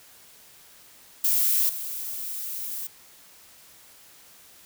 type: noise with level steps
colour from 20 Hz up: violet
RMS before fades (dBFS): -22 / -33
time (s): 1.24-2.87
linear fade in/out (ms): 5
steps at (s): 1.69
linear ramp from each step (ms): 2
effects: white hiss -52 dBFS RMS until 4.65 s